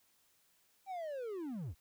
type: linear sweep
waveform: triangle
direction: down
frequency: 791 to 57.4 Hz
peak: -37 dBFS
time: 0.86-1.75 s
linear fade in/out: 50 ms
effects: white hiss -72 dBFS RMS until 1.8 s